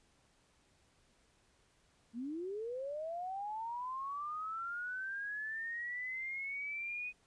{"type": "linear sweep", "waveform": "sine", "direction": "up", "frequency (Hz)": [220, 2500], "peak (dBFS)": -38, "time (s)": [2.13, 7.13], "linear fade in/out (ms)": 50, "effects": ["pink hiss -71 dBFS RMS until 7.26 s", "resampled to 22050 Hz"]}